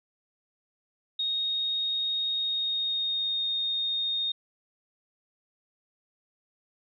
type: tone with pitch glide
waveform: sine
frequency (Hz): 3729 to 3693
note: A#7 to A#7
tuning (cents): 0 to -17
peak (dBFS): -26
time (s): 1.19-4.32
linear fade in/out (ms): 5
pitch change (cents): -17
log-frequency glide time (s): 2.35-3.47
effects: none